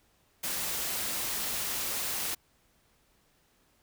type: noise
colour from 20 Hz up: white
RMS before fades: -33 dBFS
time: 0.43-2.35 s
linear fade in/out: 10 ms
effects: pink hiss -68 dBFS RMS until 3.82 s